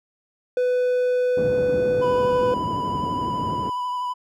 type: tone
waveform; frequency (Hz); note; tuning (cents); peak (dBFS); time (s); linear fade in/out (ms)
triangle; 498.3; B4; +15; -16; 0.57-2.54; 2
type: band-pass noise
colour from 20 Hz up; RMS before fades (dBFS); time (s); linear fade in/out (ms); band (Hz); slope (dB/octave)
pink; -30; 1.37-3.7; 5; 130 to 390; 12
type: tone with vibrato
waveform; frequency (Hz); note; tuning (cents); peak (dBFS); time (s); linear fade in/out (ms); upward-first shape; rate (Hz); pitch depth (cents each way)
triangle; 992; B5; +7; -22; 2.01-4.14; 20; sine; 12; 18
effects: none